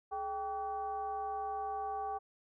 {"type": "tone with frequency modulation", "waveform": "sine", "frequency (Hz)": 784, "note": "G5", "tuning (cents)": 0, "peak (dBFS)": -35, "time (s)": [0.11, 2.19], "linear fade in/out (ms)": 20, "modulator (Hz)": 360, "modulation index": 0.72, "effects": []}